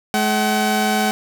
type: tone pair together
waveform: sawtooth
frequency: 212.7 / 758 Hz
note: G#3 / F#5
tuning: +42 / +42 cents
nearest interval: octave + minor seventh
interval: 2200 cents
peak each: -15 / -15 dBFS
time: 0.14-1.11 s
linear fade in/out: 0 ms
effects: none